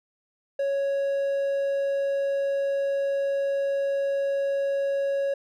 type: tone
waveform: triangle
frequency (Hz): 554.4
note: C#5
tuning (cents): 0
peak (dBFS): -21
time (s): 0.59-5.34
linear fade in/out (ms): 5
effects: none